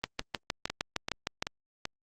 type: two click trains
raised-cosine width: 0.2 ms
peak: -12 / -15 dBFS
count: 10 / 4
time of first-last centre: 0.04-1.425 / 0.7-1.854 s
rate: 6.5 / 2.6 Hz
effects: Opus 32 kbps